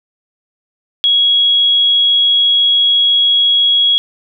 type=tone; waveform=sine; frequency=3322 Hz; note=G#7; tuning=in tune; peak=-8 dBFS; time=1.04-3.98 s; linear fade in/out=0 ms; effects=none